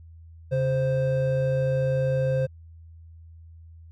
triangle tone pair together, 136.46 / 523.3 Hz, C#3 / C5, -27 / 0 cents, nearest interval octave + major seventh, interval 2327 cents, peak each -22 / -22 dBFS, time 0.51-2.47 s, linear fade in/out 20 ms, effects added 82 Hz sine -44 dBFS peak until 3.91 s

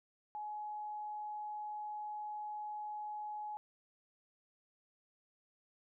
sine tone, 843 Hz, G#5, 26 cents sharp, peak -40 dBFS, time 0.35-3.57 s, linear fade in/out 0 ms, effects none

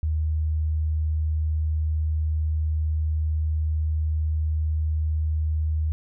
sine tone, 77.78 Hz, D#2, in tune, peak -21 dBFS, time 0.03-5.92 s, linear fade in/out 0 ms, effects none

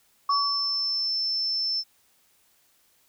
sine tone with exponential decay, 1128 Hz, C#6, 30 cents sharp, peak -19 dBFS, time 0.29-1.08 s, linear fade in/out 5 ms, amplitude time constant 170 ms
sine tone, 5310 Hz, E8, 12 cents sharp, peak -24 dBFS, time 0.29-1.84 s, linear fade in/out 50 ms
effects white hiss -64 dBFS RMS until 3.08 s

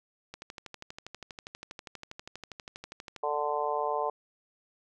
click train, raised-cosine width 0.2 ms, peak -24 dBFS, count 36, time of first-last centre 0.34-3.163 s, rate 12.4 Hz
harmonic tone, 147.8 Hz, D3, 11 cents sharp, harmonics 3 / 4 / 5 / 6 / 7, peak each -34 / -34 / -34 / -34 / -34 dBFS, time 3.23-4.1 s, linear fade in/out 5 ms
effects none

